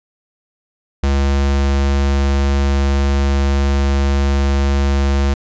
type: tone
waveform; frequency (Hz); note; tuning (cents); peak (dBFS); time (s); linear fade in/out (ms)
square; 69.3; C#2; 0; -13; 1.03-5.34; 5
effects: resampled to 16000 Hz